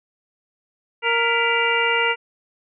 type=harmonic tone with a mistuned harmonic; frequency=466.2 Hz; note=A#4; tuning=in tune; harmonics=1 / 2 / 3 / 4 / 5 / 6; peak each=-24 / -24 / -24 / -24 / -24 / -24 dBFS; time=1.02-2.16 s; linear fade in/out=50 ms; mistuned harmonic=4; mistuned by=+110 cents; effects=none